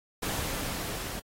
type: noise with level ramp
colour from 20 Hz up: pink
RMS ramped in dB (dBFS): -32 to -38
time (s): 0.22-1.2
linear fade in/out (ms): 10
effects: AAC 48 kbps